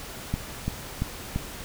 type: click train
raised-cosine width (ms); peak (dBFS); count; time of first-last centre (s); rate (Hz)
5; -13; 4; 0.34-1.36; 2.94
effects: pink hiss -39 dBFS RMS until 1.64 s